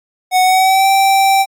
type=tone with pitch glide; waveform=square; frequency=740 to 779 Hz; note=F#5 to G5; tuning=0 to -11 cents; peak=-9 dBFS; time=0.31-1.46 s; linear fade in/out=50 ms; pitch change=+89 cents; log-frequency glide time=0.43-0.88 s; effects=AAC 64 kbps